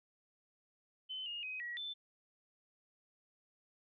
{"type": "tone with pitch steps", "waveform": "sine", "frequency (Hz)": [3049, 2850, 2520, 1917, 3528], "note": ["G7", "F7", "D#7", "A#6", "A7"], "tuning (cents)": [-49, 34, 21, 48, 4], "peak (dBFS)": -40, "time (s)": [1.09, 1.94], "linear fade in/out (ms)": 20, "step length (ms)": 170, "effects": []}